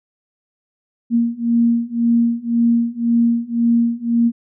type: beating tone pair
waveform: sine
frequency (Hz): 233.1 / 235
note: A#3 / A#3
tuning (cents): 0 / +14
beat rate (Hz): 1.9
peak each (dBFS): -17 / -16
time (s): 1.1-4.32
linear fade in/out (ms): 50
effects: none